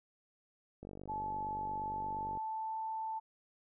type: click train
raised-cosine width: 2 ms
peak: -34 dBFS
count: 76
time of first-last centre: 0.83-2.373 s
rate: 48.6 Hz
type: tone with pitch glide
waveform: sine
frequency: 864 to 883.7 Hz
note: A5 to A5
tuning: -32 to +7 cents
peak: -36 dBFS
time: 1.08-3.2 s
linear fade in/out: 20 ms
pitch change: +39 cents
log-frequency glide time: 1.66-2.78 s
effects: none